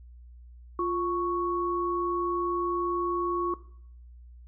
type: tone pair together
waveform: sine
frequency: 349.2 / 1109.4 Hz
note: F4 / C#6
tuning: 0 / +1 cents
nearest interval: octave + minor sixth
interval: 2001 cents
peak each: -28 dBFS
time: 0.79-3.54 s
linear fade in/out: 2 ms
effects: noise-tail reverb RT60 0.6 s tail -17 dB re dry + added 60 Hz sine -46 dBFS peak until 4.47 s